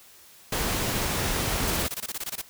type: noise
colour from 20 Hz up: pink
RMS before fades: -27 dBFS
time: 0.52-1.87 s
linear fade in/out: 5 ms
type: noise bursts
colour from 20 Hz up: white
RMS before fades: -32 dBFS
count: 13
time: 1.67-2.416 s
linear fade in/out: 5 ms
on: 38 ms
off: 21 ms
effects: white hiss -52 dBFS RMS until 2.49 s